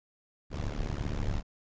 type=noise with amplitude modulation; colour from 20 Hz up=brown; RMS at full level=-28 dBFS; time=0.5-1.43 s; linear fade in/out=50 ms; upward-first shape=sine; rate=72.9 Hz; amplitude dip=100%; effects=resampled to 16000 Hz

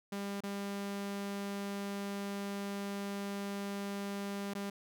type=tone with dropouts; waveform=sawtooth; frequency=200 Hz; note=G3; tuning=35 cents sharp; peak=-33 dBFS; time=0.12-4.7 s; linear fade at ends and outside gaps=5 ms; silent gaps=0.406-0.435 / 4.537-4.55 s; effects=none

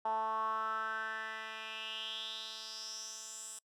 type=tone with band-pass filter sweep; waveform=10% pulse; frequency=220 Hz; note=A3; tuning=in tune; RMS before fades=-40 dBFS; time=0.05-3.59 s; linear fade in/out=5 ms; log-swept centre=850 to 8400 Hz; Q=5.4; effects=noise-tail reverb RT60 0.1 s tail -26 dB re dry

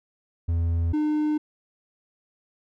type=tone pair in turn; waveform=triangle; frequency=84 / 303 Hz; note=E2 / D#4; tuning=+33 / -46 cents; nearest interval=octave + minor seventh; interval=2221 cents; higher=second; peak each=-19 dBFS; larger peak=neither; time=0.48-0.93 / 0.93-1.38 s; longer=neither; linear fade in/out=10 ms; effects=none

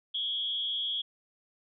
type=tone with amplitude modulation; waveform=sine; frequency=3322 Hz; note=G#7; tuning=in tune; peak=-26 dBFS; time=0.14-1.02 s; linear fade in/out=10 ms; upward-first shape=sine; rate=220 Hz; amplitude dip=75%; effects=none

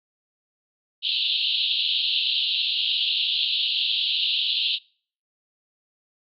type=band-pass noise; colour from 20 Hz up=pink; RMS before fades=-24 dBFS; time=1.02-4.79 s; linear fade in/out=50 ms; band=2800 to 4200 Hz; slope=96 dB/octave; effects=noise-tail reverb RT60 0.5 s tail -26 dB re dry

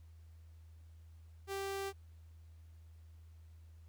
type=tone; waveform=sawtooth; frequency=392 Hz; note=G4; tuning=in tune; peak=-34 dBFS; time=1.47-1.93 s; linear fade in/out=50 ms; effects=added 81 Hz sine -54 dBFS peak until 3.88 s + pink hiss -75 dBFS RMS until 3.88 s

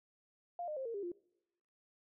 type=tone with pitch steps; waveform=sine; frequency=699 / 608.5 / 529.7 / 461.2 / 401.5 / 349.5 Hz; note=F5 / D#5 / C5 / A#4 / G4 / F4; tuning=+1 / -39 / +21 / -19 / +41 / +1 cents; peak=-38 dBFS; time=0.59-1.118 s; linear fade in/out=2 ms; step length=88 ms; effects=noise-tail reverb RT60 0.9 s tail -24 dB re dry

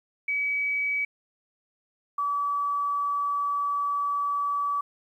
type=tone pair in turn; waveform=sine; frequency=2278 / 1147.3 Hz; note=C#7 / D6; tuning=+47 / -41 cents; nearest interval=octave; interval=1188 cents; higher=first; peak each=-24 / -24 dBFS; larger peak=neither; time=0.28-1.05 / 2.18-4.81 s; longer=second; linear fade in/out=5 ms; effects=10-bit

